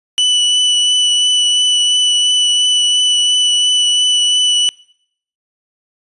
40% pulse tone with vibrato, 2971 Hz, F#7, 6 cents sharp, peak -9 dBFS, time 0.18-4.69 s, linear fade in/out 0 ms, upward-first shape triangle, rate 2.9 Hz, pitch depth 13 cents each way, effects noise-tail reverb RT60 0.7 s tail -25 dB re dry + resampled to 24000 Hz

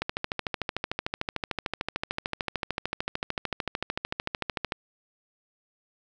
click train, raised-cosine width 0.3 ms, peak -12 dBFS, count 64, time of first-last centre 0.02-4.721 s, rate 13.4 Hz, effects none

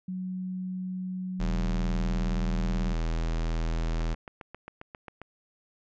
sine tone with pitch glide, 184.8 to 186.52 Hz, F#3 to F#3, -2 to +14 cents, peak -31 dBFS, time 0.08-2.93 s, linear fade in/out 5 ms, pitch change +16 cents, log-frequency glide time 1.65-2.79 s
square tone, 40.9 Hz, E1, 13 cents flat, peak -27 dBFS, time 1.39-4.15 s, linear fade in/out 20 ms
click train, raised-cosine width 0.5 ms, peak -26 dBFS, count 10, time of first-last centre 4.01-5.216 s, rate 7.46 Hz
effects resampled to 16000 Hz

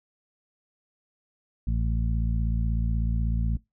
harmonic tone, 56.3 Hz, A1, 40 cents sharp, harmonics 1 / 2 / 3 / 4, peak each -24 / -30 / -34 / -36 dBFS, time 1.67-3.57 s, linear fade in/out 5 ms, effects noise-tail reverb RT60 0.2 s tail -22 dB re dry

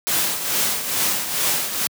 white noise with tremolo, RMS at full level -19 dBFS, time 0.07-1.87 s, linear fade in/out 0 ms, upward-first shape triangle, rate 2.3 Hz, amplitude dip 65%, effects high-pass 100 Hz 12 dB/octave

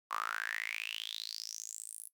sawtooth tone with high-pass filter sweep, 55 Hz, A1, in tune, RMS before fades -41 dBFS, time 0.1-2.09 s, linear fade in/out 20 ms, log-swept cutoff 1100 to 11000 Hz, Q 9.1, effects noise-tail reverb RT60 0.1 s tail -17 dB re dry

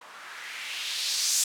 violet noise with low-pass filter sweep, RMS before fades -31 dBFS, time 0.01-1.44 s, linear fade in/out 5 ms, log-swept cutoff 1000 to 7000 Hz, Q 1.9, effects none

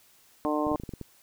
harmonic tone, 150.7 Hz, D3, 45 cents sharp, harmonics 2 / 3 / 4 / 5 / 6 / 7, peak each -28 / -34 / -31 / -35 / -36 / -33 dBFS, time 0.45-0.76 s, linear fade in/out 0 ms
clicks, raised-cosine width 3 ms, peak -24 dBFS, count 8, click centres 0.668 / 0.716 / 0.747 / 0.799 / 0.836 / 0.892 / 0.937 / 1.013 s
effects white hiss -60 dBFS RMS until 1.22 s

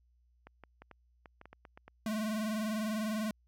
clicks, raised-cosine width 0.5 ms, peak -35 dBFS, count 11, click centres 0.47 / 0.637 / 0.82 / 0.913 / 1.258 / 1.414 / 1.456 / 1.53 / 1.652 / 1.775 / 1.88 s
square tone with vibrato, 215.9 Hz, A3, 33 cents flat, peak -33 dBFS, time 2.06-3.31 s, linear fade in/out 2 ms, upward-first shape triangle, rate 20 Hz, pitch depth 88 cents each way
effects added 60 Hz sine -66 dBFS peak until 3.47 s

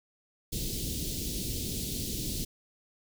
pink band-stop noise, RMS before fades -34 dBFS, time 0.52-2.45 s, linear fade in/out 10 ms, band 380 to 3500 Hz, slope 24 dB/octave, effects none

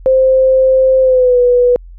sine tone with pitch glide, 523.3 to 491.1 Hz, C5 to B4, 0 to -10 cents, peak -6 dBFS, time 0.06-1.76 s, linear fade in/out 0 ms, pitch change -110 cents, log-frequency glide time 1.01-1.39 s, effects added 43 Hz sine -31 dBFS peak until 1.98 s

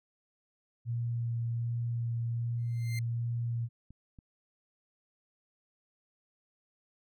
sine tone with vibrato, 117.5 Hz, A#2, 14 cents sharp, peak -30 dBFS, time 0.85-3.69 s, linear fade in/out 50 ms, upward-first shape sine, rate 1.3 Hz, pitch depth 11 cents each way
sawtooth tone with exponential growth, 2094 Hz, C7, 1 cent sharp, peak -34 dBFS, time 2.58-2.99 s, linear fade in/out 2 ms, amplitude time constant 88 ms
clicks, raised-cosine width 5 ms, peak -39 dBFS, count 2, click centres 3.906 / 4.188 s
effects none

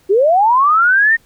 sine linear sweep, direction up, 362.5 to 1864.7 Hz, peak -8 dBFS, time 0.09-1.17 s, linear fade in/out 20 ms, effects pink hiss -53 dBFS RMS until 1.25 s

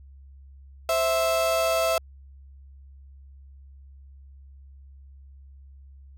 35% pulse tone pair together, 523.3 / 658.3 Hz, C5 / E5, 0 / -3 cents, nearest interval major third, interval 397 cents, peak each -28 / -20 dBFS, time 0.89-1.98 s, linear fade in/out 2 ms, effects added 68 Hz sine -45 dBFS peak until 6.17 s

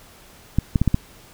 clicks, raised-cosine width 5 ms, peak -4 dBFS, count 5, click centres 0.586 / 0.758 / 0.816 / 0.877 / 0.944 s, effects pink hiss -48 dBFS RMS until 1.33 s

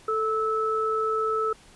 sine tone pair together, 440 / 1305.6 Hz, A4 / E6, 0 / -17 cents, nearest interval octave + perfect fifth, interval 1883 cents, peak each -26 / -25 dBFS, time 0.08-1.53 s, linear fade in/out 5 ms, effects pink hiss -53 dBFS RMS until 1.75 s + resampled to 24000 Hz

